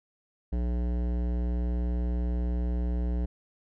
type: tone with hard clipping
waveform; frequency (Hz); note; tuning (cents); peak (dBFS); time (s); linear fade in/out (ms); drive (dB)
sine; 60.1; B1; -46; -28; 0.52-3.26; 10; 16
effects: none